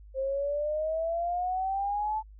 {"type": "exponential sweep", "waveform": "sine", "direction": "up", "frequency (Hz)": [526, 879], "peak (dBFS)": -27, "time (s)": [0.14, 2.23], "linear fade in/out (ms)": 50, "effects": ["added 51 Hz sine -47 dBFS peak until 2.39 s"]}